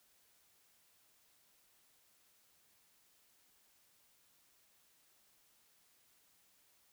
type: silence
effects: white hiss -71 dBFS RMS until 6.92 s